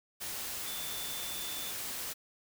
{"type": "tone in noise", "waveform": "sine", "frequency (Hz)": 3522, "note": "A7", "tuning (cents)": 1, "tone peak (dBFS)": -43, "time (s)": [0.66, 1.72], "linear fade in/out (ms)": 20, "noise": "white", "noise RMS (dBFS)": -39, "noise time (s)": [0.2, 2.14], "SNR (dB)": -7, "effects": []}